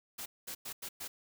white noise bursts at uneven times, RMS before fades -42 dBFS, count 5, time 0.18-0.26 / 0.47-0.55 / 0.65-0.73 / 0.82-0.89 / 1-1.08 s, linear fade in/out 10 ms, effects none

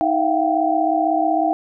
sine tone cluster, 315.7 / 674 / 710 / 776 Hz, D#4 / E5 / F5 / G5, +25 / +38 / +28 / -18 cents, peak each -21 dBFS, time 0.01-1.53 s, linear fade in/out 0 ms, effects none

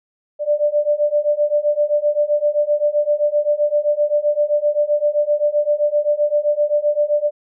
sine beating tone pair, 587.3 / 595 Hz, D5 / D5, 0 / +22 cents, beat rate 7.7 Hz, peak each -18 / -17 dBFS, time 0.39-7.31 s, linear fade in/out 50 ms, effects none

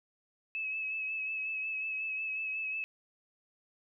sine tone with vibrato, 2588 Hz, E7, 32 cents flat, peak -33 dBFS, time 0.55-2.84 s, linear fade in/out 0 ms, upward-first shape sine, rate 5.5 Hz, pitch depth 28 cents each way, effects none

